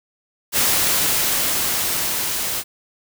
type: noise with level ramp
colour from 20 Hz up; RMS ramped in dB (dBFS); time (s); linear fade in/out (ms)
white; -17 to -24; 0.52-2.64; 50
effects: none